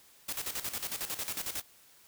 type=noise with tremolo; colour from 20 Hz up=white; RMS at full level=-35 dBFS; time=0.28-1.62 s; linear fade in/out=10 ms; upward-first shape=square; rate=11 Hz; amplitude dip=70%; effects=white hiss -60 dBFS RMS until 2.07 s